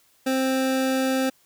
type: tone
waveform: 25% pulse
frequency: 263 Hz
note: C4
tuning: 9 cents sharp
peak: -17 dBFS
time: 0.26-1.3 s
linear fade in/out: 10 ms
effects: white hiss -61 dBFS RMS until 1.45 s